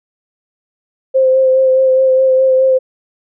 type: tone with vibrato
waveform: sine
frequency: 523.3 Hz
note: C5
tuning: in tune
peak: -7 dBFS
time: 1.14-2.79 s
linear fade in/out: 20 ms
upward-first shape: sine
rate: 4.8 Hz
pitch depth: 18 cents each way
effects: none